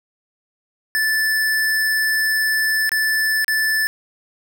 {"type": "tone with dropouts", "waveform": "square", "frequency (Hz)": 1751, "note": "A6", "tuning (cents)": -9, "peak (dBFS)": -17, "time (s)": [0.95, 3.87], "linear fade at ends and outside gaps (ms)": 0, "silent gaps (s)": [[2.893, 2.918], [3.445, 3.481]], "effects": []}